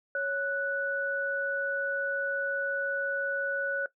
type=tone pair together; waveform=sine; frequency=554.4 / 1480.1 Hz; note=C#5 / F#6; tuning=0 / 0 cents; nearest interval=octave + perfect fourth; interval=1700 cents; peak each=-32 / -29 dBFS; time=0.15-3.86 s; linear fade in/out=2 ms; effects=noise-tail reverb RT60 0.1 s tail -17 dB re dry